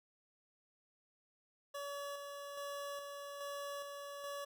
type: tone with tremolo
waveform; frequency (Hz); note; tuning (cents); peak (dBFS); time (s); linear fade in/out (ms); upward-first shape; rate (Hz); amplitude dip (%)
25% pulse; 568; C#5; +42; -38; 1.74-4.45; 10; square; 1.2; 35
effects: none